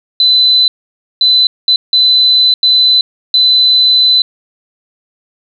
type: tone bursts at uneven times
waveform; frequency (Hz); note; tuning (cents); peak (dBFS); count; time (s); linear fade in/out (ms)
sine; 4017; B7; +29; -5; 6; 0.2-0.68 / 1.21-1.47 / 1.68-1.76 / 1.93-2.54 / 2.63-3.01 / 3.34-4.22; 2
effects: 7-bit